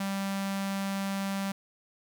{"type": "tone with notch filter", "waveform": "sawtooth", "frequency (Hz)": 196, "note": "G3", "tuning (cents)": 0, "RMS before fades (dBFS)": -32, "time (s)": [0, 1.52], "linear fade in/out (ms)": 5, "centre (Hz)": 400, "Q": 1.9, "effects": ["11-bit"]}